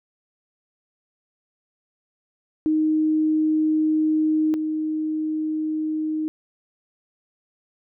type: tone pair in turn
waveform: sine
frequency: 311.1 / 311.1 Hz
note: D#4 / D#4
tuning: 0 / 0 cents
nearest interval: unison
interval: 0 cents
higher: neither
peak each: -17 / -22 dBFS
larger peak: first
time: 2.66-4.54 / 4.54-6.28 s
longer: first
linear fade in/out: 0 ms
effects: none